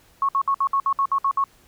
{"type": "tone bursts", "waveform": "sine", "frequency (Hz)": 1100, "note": "C#6", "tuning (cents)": -14, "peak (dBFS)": -17, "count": 10, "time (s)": [0.22, 1.44], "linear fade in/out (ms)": 2, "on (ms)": 68, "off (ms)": 60, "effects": ["pink hiss -56 dBFS RMS until 1.67 s"]}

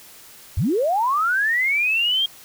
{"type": "linear sweep", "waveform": "sine", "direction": "up", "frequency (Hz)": [61.74, 3246], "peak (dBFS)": -17, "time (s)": [0.57, 2.26], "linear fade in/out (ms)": 5, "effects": ["white hiss -45 dBFS RMS until 2.44 s"]}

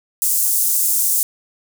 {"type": "high-pass noise", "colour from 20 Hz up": "pink", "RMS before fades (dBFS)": -17, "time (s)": [0.22, 1.23], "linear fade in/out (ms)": 0, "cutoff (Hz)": 7800, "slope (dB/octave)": 24, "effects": []}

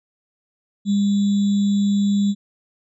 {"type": "tone with sample-and-hold", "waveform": "sine", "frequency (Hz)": 201.7, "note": "G3", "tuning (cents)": 50, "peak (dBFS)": -15, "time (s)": [0.85, 2.35], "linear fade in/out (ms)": 50, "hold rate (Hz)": 3675, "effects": ["resampled to 22050 Hz"]}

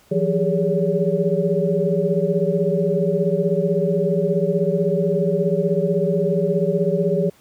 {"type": "tone cluster", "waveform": "sine", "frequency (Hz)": [166.2, 181.7, 401.1, 417.5, 567], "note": ["E3", "F#3", "G4", "G#4", "C#5"], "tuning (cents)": [15, -31, 40, 9, 39], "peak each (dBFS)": -23, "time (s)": [0.11, 7.3], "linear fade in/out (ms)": 10, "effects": ["pink hiss -54 dBFS RMS until 7.4 s", "high-pass 60 Hz 12 dB/octave"]}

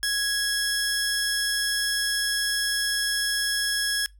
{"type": "tone pair together", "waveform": "30% pulse", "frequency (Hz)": [1661.2, 5284], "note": ["G#6", "E8"], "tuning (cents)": [0, 3], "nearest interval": "octave + minor sixth", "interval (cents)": 2003, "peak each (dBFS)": -23, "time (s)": [0.03, 4.06], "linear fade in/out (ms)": 0, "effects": ["noise-tail reverb RT60 0.2 s tail -24 dB re dry", "added 50 Hz sine -49 dBFS peak until 4.19 s"]}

